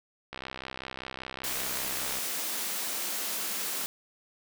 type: click train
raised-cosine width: 0.3 ms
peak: -21 dBFS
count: 122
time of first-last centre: 0.33-2.186 s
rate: 65.2 Hz
type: high-pass noise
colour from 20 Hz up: white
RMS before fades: -33 dBFS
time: 1.44-3.86 s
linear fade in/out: 0 ms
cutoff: 170 Hz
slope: 96 dB/octave
effects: none